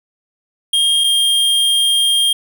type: tone pair in turn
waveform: square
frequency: 3227 / 3215 Hz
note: G7 / G7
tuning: +50 / +43 cents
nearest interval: unison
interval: 7 cents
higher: first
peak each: -12 dBFS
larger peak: neither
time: 0.73-1.04 / 1.04-2.33 s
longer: second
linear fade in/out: 5 ms
effects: 8-bit